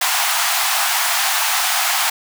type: high-pass noise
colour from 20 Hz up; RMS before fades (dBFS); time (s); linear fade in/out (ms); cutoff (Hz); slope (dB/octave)
pink; -18; 0.01-2.1; 5; 690; 96
effects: none